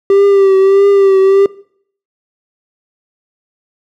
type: tone with vibrato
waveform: triangle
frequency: 392 Hz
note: G4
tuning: in tune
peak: -3 dBFS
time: 0.1-1.46 s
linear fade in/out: 2 ms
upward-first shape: triangle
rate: 1.6 Hz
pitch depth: 45 cents each way
effects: noise-tail reverb RT60 0.6 s tail -21 dB re dry